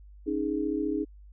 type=chord; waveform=sine; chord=C# suspended second; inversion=none; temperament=just; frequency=277.2 / 311.8 / 415.8 Hz; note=C#4 / D#4 / G#4; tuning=0 / +4 / +2 cents; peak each=-32 / -29 / -32 dBFS; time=0.26-1.05 s; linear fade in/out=20 ms; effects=added 50 Hz sine -47 dBFS peak until 1.32 s